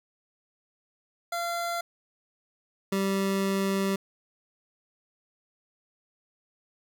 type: tone pair in turn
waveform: 25% pulse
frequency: 687 / 194.8 Hz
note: F5 / G3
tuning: -29 / -11 cents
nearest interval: octave + minor seventh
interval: 2182 cents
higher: first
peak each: -25 / -21 dBFS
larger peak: second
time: 1.32-1.81 / 2.92-3.96 s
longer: second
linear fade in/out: 5 ms
effects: none